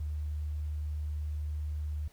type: tone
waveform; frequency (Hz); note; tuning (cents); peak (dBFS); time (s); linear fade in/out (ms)
sine; 75.3; D2; +44; -32; 0-2.08; 5
effects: pink hiss -63 dBFS RMS until 2.12 s